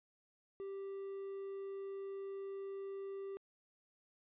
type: tone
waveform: triangle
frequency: 392 Hz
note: G4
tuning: in tune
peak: -40 dBFS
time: 0.6-3.37 s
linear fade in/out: 0 ms
effects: resampled to 8000 Hz